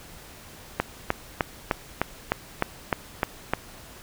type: click train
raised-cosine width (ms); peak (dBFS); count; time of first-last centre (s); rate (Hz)
0.5; -6; 10; 0.8-3.536; 3.29
effects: pink hiss -46 dBFS RMS until 4.02 s